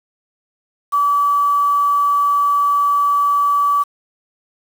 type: tone with quantisation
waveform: sine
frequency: 1149 Hz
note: D6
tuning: 38 cents flat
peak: -12 dBFS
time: 0.92-3.84 s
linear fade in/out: 20 ms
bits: 6
effects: none